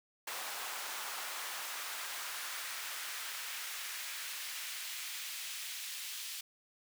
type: noise with high-pass filter sweep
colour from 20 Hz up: pink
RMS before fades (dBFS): -42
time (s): 0.27-6.41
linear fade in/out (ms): 5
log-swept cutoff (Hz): 860 to 3000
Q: 1
effects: none